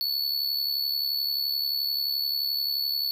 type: tone with amplitude modulation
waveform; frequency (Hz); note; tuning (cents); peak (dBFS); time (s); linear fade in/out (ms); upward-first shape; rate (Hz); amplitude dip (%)
square; 4435; C#8; 0; -23; 0.01-3.11; 0; sine; 71.5; 60
effects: none